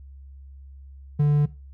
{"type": "tone", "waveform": "triangle", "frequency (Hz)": 146.83, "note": "D3", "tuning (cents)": 0, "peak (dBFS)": -14, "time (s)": [1.19, 1.46], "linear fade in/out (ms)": 10, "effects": ["noise-tail reverb RT60 0.3 s tail -20 dB re dry", "added 68 Hz sine -41 dBFS peak until 1.73 s"]}